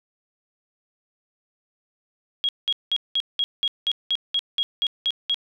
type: tone bursts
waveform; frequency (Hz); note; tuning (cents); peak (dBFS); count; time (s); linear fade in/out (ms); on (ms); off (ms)
sine; 3294; G#7; -15; -19; 13; 2.44-5.344; 0; 48; 190
effects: none